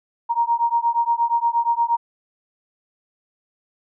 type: beating tone pair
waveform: sine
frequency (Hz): 932.3 / 940.8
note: A#5 / A#5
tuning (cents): 0 / +16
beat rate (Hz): 8.5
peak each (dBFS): -20 / -20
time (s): 0.29-1.97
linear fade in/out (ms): 20
effects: none